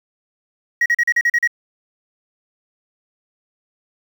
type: tone bursts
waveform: sine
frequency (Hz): 1900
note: A#6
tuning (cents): +33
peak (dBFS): -10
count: 8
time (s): 0.81-1.475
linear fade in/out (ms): 5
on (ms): 49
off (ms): 39
effects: tanh soft clip ceiling -11 dBFS + 7-bit